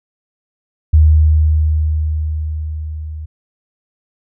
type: tone with level ramp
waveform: sine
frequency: 77.4 Hz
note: D#2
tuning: 9 cents flat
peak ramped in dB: -4 to -24 dBFS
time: 0.93-3.26 s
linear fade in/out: 10 ms
effects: none